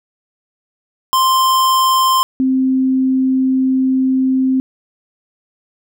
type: tone pair in turn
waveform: square / sine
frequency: 1046.5 / 261.6 Hz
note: C6 / C4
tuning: 0 / 0 cents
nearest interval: 2 octaves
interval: 2400 cents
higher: first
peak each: -11 dBFS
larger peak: neither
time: 1.13-2.23 / 2.4-4.6 s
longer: second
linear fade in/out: 0 ms
effects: none

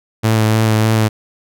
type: tone with vibrato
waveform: sawtooth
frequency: 110 Hz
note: A2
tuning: in tune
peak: -7 dBFS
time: 0.23-1.09 s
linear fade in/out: 20 ms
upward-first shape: sine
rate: 3.3 Hz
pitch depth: 18 cents each way
effects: none

